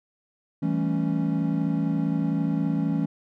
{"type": "chord", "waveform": "triangle", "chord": "A dominant seventh", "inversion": "second", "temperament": "equal", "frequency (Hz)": [164.81, 196, 220, 277.2], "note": ["E3", "G3", "A3", "C#4"], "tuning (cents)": [0, 0, 0, 0], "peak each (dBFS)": [-24, -28, -28, -25], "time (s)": [0.62, 3.06], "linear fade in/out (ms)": 10, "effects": []}